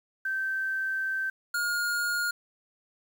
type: tone pair in turn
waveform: sine / square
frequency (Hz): 1552 / 1425.2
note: G6 / F6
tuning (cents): -18 / +35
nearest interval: minor second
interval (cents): 147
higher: first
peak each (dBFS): -27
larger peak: neither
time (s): 0.25-1.3 / 1.54-2.31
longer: first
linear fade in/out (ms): 5
effects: 9-bit